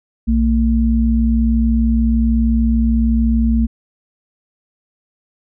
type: tone pair together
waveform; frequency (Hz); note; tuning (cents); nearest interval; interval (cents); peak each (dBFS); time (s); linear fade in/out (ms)
sine; 60.6 / 227.1; B1 / A#3; -32 / -45; octave + major seventh; 2287; -14; 0.27-3.67; 20
effects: none